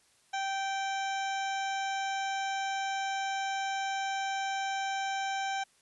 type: harmonic tone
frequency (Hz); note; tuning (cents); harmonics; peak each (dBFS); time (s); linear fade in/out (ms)
780; G5; -9; 1 / 2 / 3 / 4 / 5 / 7 / 8 / 9; -32 / -38 / -42 / -44 / -46 / -49 / -50 / -51; 0.33-5.64; 10
effects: white hiss -66 dBFS RMS until 5.81 s + resampled to 24000 Hz